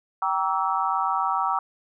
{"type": "tone cluster", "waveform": "sine", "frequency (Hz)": [775, 942, 1146, 1313], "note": ["G5", "A#5", "D6", "E6"], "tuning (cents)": [-20, 18, -43, -7], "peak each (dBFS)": -27, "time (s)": [0.22, 1.59], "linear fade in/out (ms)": 2, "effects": []}